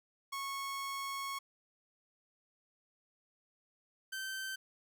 sawtooth tone pair in turn, 1100 / 1548.5 Hz, C#6 / G6, -14 / -22 cents, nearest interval tritone, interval 592 cents, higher second, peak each -34 / -35 dBFS, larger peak first, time 0.32-1.39 / 4.12-4.56 s, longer first, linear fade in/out 10 ms, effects none

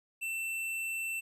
square tone, 2680 Hz, E7, 28 cents sharp, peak -34 dBFS, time 0.21-1.21 s, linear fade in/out 20 ms, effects resampled to 32000 Hz + 12-bit

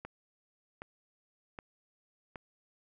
click train, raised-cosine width 0.5 ms, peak -27 dBFS, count 4, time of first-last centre 0.05-2.358 s, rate 1.3 Hz, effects none

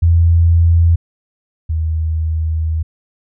sine tone pair in turn, 84.1 / 79.82 Hz, E2 / D#2, +35 / +45 cents, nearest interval minor second, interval 90 cents, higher first, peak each -7 / -14 dBFS, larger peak first, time 0.02-0.96 / 1.69-2.83 s, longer second, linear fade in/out 10 ms, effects none

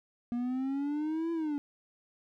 triangle exponential two-way sweep, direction up then down, 237.1 to 337 to 283.4 Hz, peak -28 dBFS, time 0.32-1.58 s, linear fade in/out 0 ms, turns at 1.32 s, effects none

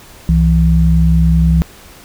sine tone pair together, 65.49 / 164.81 Hz, C2 / E3, +2 / 0 cents, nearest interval octave + major third, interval 1598 cents, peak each -10 dBFS, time 0.29-1.62 s, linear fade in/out 0 ms, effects pink hiss -39 dBFS RMS until 2.04 s

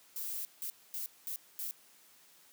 violet noise bursts at uneven times, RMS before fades -39 dBFS, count 5, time 0.16-0.45 / 0.62-0.7 / 0.94-1.06 / 1.27-1.36 / 1.59-1.71 s, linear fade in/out 0 ms, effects white hiss -62 dBFS RMS until 2.52 s + high-pass 150 Hz 12 dB/octave

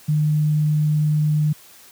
sine tone, 151.5 Hz, D#3, 46 cents flat, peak -15 dBFS, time 0.08-1.53 s, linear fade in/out 10 ms, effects white hiss -47 dBFS RMS until 1.91 s + high-pass 80 Hz 12 dB/octave

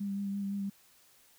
sine tone with vibrato, 199.1 Hz, G3, 27 cents sharp, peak -32 dBFS, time 0-0.7 s, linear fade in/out 10 ms, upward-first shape sine, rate 5.9 Hz, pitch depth 19 cents each way, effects white hiss -63 dBFS RMS until 1.38 s

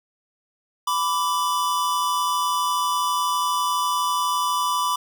square tone pair together, 994 / 1166.1 Hz, B5 / D6, +11 / -13 cents, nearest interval minor third, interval 276 cents, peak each -24 dBFS, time 0.87-4.96 s, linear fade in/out 5 ms, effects none

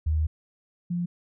sine tone pair in turn, 77.78 / 174.61 Hz, D#2 / F3, 0 / 0 cents, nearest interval octave + major second, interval 1400 cents, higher second, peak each -21 / -25 dBFS, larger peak first, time 0.06-0.27 / 0.9-1.06 s, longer first, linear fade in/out 10 ms, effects none

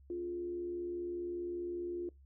sine tone with frequency modulation, 350 Hz, F4, 4 cents sharp, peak -36 dBFS, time 0.1-2.09 s, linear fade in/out 2 ms, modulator 74.9 Hz, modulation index 0.35, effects noise-tail reverb RT60 0.2 s tail -23 dB re dry + added 68 Hz sine -57 dBFS peak until 2.25 s

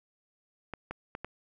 clicks, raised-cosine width 0.5 ms, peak -22 dBFS, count 4, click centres 0.737 / 0.91 / 1.151 / 1.246 s, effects none

